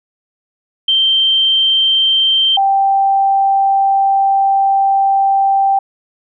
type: tone pair in turn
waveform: sine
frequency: 3136 / 784 Hz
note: G7 / G5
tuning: 0 / 0 cents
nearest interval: 2 octaves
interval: 2400 cents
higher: first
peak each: -9 dBFS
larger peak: neither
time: 0.88-2.57 / 2.57-5.79 s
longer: second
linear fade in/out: 5 ms
effects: none